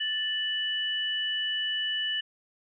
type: tone pair together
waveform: sine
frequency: 1760 / 2960 Hz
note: A6 / F#7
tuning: 0 / 0 cents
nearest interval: major sixth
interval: 900 cents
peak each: -33 / -28 dBFS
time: 0-2.21 s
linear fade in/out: 10 ms
effects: none